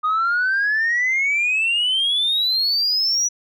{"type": "exponential sweep", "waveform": "sine", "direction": "up", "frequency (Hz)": [1229, 5910], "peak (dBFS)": -15, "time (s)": [0.03, 3.29], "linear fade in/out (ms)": 20, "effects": ["tanh soft clip ceiling -14 dBFS"]}